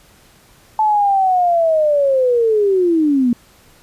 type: linear sweep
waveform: sine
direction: down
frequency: 874 to 233.1 Hz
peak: -11 dBFS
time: 0.79-3.33 s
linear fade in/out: 2 ms
effects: pink hiss -49 dBFS RMS until 3.82 s + resampled to 32000 Hz

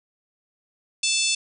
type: harmonic tone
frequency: 880 Hz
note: A5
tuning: in tune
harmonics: 3 / 4 / 5 / 6 / 7 / 8 / 9 / 10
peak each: -26 / -27 / -28 / -29 / -29 / -30 / -31 / -31 dBFS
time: 1.03-1.35 s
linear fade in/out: 5 ms
effects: none

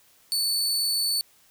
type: tone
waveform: sawtooth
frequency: 4478 Hz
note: C#8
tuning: 17 cents sharp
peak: -20 dBFS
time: 0.32-1.21 s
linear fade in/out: 0 ms
effects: white hiss -59 dBFS RMS until 1.5 s

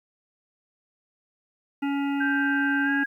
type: harmonic tone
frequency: 280.6 Hz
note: C#4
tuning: 21 cents sharp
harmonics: 1 / 3 / 5 / 7 / 9 / 10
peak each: -24 / -34 / -38 / -41 / -43 / -44 dBFS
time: 1.82-3.04 s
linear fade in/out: 10 ms
type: tone with pitch glide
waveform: sine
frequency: 1568 to 1638.4 Hz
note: G6 to G#6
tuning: 0 to -24 cents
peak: -24 dBFS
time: 2.2-3.06 s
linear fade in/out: 10 ms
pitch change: +76 cents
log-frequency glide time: 2.84-2.9 s
effects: 10-bit

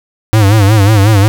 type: tone with vibrato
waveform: square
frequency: 103.83 Hz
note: G#2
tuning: in tune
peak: -5 dBFS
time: 0.33-1.28 s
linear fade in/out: 0 ms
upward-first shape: sine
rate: 5.5 Hz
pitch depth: 120 cents each way
effects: none

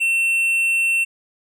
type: tone with hard clipping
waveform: triangle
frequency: 2700 Hz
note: E7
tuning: 41 cents sharp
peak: -17 dBFS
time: 0-1.05 s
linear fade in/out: 20 ms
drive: 9 dB
effects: none

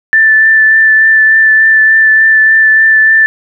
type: tone with vibrato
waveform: sine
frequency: 1764 Hz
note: A6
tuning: 4 cents sharp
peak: -3 dBFS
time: 0.13-3.26 s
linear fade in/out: 0 ms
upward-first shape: triangle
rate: 3.4 Hz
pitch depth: 15 cents each way
effects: none

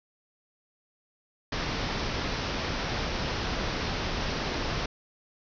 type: low-pass noise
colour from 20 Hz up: pink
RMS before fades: -31 dBFS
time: 1.52-4.86 s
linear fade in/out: 5 ms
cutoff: 5800 Hz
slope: 96 dB/octave
effects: none

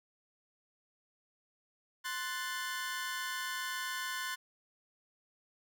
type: chord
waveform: sawtooth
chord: F# diminished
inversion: second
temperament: equal with one note detuned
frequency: 1046.5 / 1486 / 1760 Hz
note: C6 / F#6 / A6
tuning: 0 / +7 / 0 cents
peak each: -37 / -37 / -37 dBFS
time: 2.04-4.36 s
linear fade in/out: 20 ms
effects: none

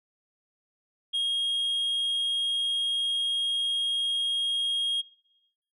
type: tone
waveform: sine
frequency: 3259 Hz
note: G#7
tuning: 33 cents flat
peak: -22 dBFS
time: 1.13-5.02 s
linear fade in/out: 20 ms
effects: noise-tail reverb RT60 0.9 s tail -25 dB re dry + tanh soft clip ceiling -24 dBFS

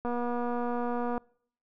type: click train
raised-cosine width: 1 ms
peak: -20 dBFS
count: 273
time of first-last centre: 0.05-1.179 s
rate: 241 Hz
effects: noise-tail reverb RT60 0.6 s tail -26 dB re dry

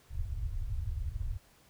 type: low-pass noise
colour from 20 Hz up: pink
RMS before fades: -35 dBFS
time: 0.1-1.38 s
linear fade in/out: 20 ms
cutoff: 110 Hz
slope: 48 dB/octave
effects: pink hiss -63 dBFS RMS until 1.69 s

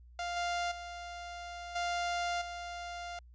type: tone with level steps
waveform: sawtooth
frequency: 698.5 Hz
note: F5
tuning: in tune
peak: -31 / -28 / -38 / -28 / -36 dBFS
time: 0.19-3.19 s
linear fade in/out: 2 ms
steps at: 0.36 / 0.71 / 1.75 / 2.41 s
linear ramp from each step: 10 ms
effects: added 60 Hz sine -53 dBFS peak until 3.34 s + resampled to 16000 Hz

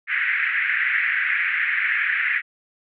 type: band-pass noise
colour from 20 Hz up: white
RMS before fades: -22 dBFS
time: 0.07-2.42 s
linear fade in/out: 50 ms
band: 1600 to 2200 Hz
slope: 48 dB/octave
effects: none

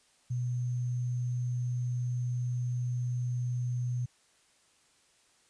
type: tone with sample-and-hold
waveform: sine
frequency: 122.6 Hz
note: B2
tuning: 12 cents flat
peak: -29 dBFS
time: 0.3-4.06 s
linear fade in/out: 10 ms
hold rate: 6300 Hz
effects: white hiss -66 dBFS RMS until 5.49 s + resampled to 22050 Hz

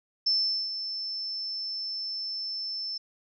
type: tone with ADSR envelope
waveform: sine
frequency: 5300 Hz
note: E8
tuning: 9 cents sharp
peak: -21 dBFS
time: 0.26-2.98 s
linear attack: 9 ms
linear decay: 420 ms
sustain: -10 dB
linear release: 8 ms
effects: none

